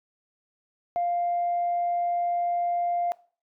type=tone; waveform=sine; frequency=698.5 Hz; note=F5; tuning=in tune; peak=-22 dBFS; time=0.96-3.12 s; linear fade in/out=0 ms; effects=noise-tail reverb RT60 0.4 s tail -21 dB re dry + tanh soft clip ceiling -19 dBFS